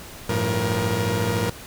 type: tone cluster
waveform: sawtooth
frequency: 96.9 / 110.9 / 174 / 473.6 Hz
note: G2 / A2 / F3 / A#4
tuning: -20 / +14 / -6 / +27 cents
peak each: -24 / -21 / -25 / -22 dBFS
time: 0.29-1.5 s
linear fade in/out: 5 ms
effects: pink hiss -40 dBFS RMS until 1.66 s